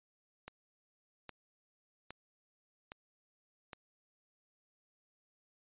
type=click train; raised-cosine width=0.3 ms; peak=-29 dBFS; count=5; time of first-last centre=0.48-3.732 s; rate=1.23 Hz; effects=resampled to 8000 Hz